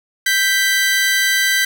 sawtooth tone pair together, 1568 / 1978.1 Hz, G6 / B6, 0 / +2 cents, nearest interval major third, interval 402 cents, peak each -13 dBFS, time 0.26-1.65 s, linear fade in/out 5 ms, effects none

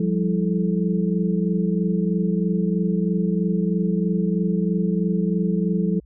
sine tone cluster, 176.5 / 199.6 / 328.7 / 434.2 Hz, F3 / G3 / E4 / A4, +19 / +32 / -5 / -23 cents, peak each -21 / -23 / -30 / -28 dBFS, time 0-6 s, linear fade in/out 5 ms, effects added 60 Hz sine -47 dBFS peak until 6.05 s

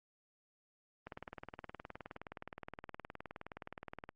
click train, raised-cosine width 0.5 ms, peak -30 dBFS, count 59, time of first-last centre 1.07-4.091 s, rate 19.2 Hz, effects Opus 32 kbps

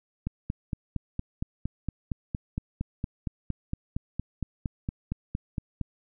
click train, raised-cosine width 5 ms, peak -17 dBFS, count 25, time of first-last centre 0.27-5.813 s, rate 4.33 Hz, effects none

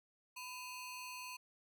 sawtooth ring-modulated tone, 1760 Hz, A6, in tune, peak -39 dBFS, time 0.36-1.37 s, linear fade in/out 10 ms, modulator 758 Hz, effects none

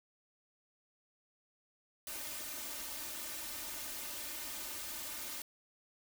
white noise with comb filter, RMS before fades -43 dBFS, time 2.07-5.42 s, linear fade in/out 2 ms, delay 3.3 ms, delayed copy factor +0.95, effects none

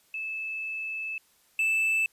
sine / triangle tone pair in turn, 2618 / 2636 Hz, E7 / E7, -13 / -1 cents, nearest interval unison, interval 12 cents, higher second, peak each -31 / -21 dBFS, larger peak second, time 0.14-1.18 / 1.59-2.06 s, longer first, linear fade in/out 2 ms, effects white hiss -64 dBFS RMS until 2.12 s + resampled to 32000 Hz

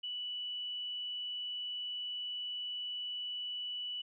sine tone, 2960 Hz, F#7, in tune, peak -37 dBFS, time 0.03-4.02 s, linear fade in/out 10 ms, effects none

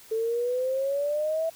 sine exponential sweep, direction up, 440 to 659.3 Hz, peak -24 dBFS, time 0.11-1.5 s, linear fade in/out 10 ms, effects white hiss -51 dBFS RMS until 1.55 s

